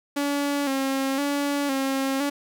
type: tone with vibrato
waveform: sawtooth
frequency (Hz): 277.2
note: C#4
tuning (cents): 0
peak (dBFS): -19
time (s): 0.16-2.3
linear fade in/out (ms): 10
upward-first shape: square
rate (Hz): 0.98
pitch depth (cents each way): 49
effects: 10-bit